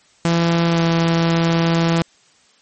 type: tone with pitch glide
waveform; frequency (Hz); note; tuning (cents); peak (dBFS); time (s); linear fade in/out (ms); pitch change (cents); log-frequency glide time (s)
sawtooth; 168.5 to 166.66; E3 to E3; +38 to +19; -10; 0.25-2.02; 0; -19; 0.69-0.81
effects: white hiss -54 dBFS RMS until 2.61 s + MP3 32 kbps